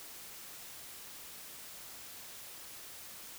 silence, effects white hiss -49 dBFS RMS until 3.38 s

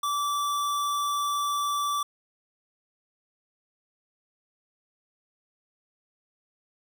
square tone, 1161 Hz, D6, 20 cents flat, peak -26 dBFS, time 0.03-2.03 s, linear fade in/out 5 ms, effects none

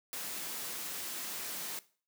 white high-pass noise, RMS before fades -40 dBFS, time 0.13-1.79 s, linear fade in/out 0 ms, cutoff 140 Hz, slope 24 dB/octave, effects noise-tail reverb RT60 0.4 s tail -18 dB re dry

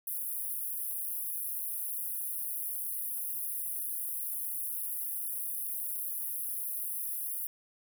pink high-pass noise, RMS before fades -36 dBFS, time 0.07-7.47 s, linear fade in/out 2 ms, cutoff 10000 Hz, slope 96 dB/octave, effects none

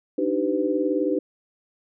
sine tone cluster, 294.5 / 313.5 / 386.5 / 503 Hz, D4 / D#4 / G4 / B4, +5 / +13 / -24 / +32 cents, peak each -26 dBFS, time 0.18-1.19 s, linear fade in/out 5 ms, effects none

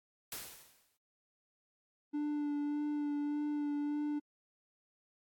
white noise with exponential decay, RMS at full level -40 dBFS, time 0.32-0.97 s, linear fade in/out 2 ms, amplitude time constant 140 ms
triangle tone with vibrato, 293.6 Hz, D4, in tune, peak -31 dBFS, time 2.13-4.2 s, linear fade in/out 20 ms, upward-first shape sine, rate 1.7 Hz, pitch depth 17 cents each way
effects AAC 64 kbps

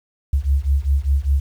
sine beating tone pair, 67 / 72 Hz, C2 / D2, +42 / -34 cents, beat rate 5 Hz, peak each -18 dBFS, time 0.33-1.4 s, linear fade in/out 5 ms, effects 8-bit

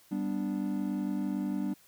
triangle chord, G major, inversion none, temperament equal, 196 / 246.9 / 293.7 Hz, G3 / B3 / D4, 0 / 0 / 0 cents, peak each -31 / -34 / -32 dBFS, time 0.11-1.74 s, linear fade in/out 10 ms, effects white hiss -61 dBFS RMS until 1.87 s

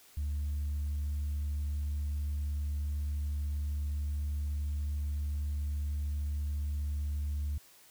sine tone, 73.2 Hz, D2, 5 cents flat, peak -29 dBFS, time 0.17-7.58 s, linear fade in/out 5 ms, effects tanh soft clip ceiling -29 dBFS + white hiss -59 dBFS RMS until 7.9 s

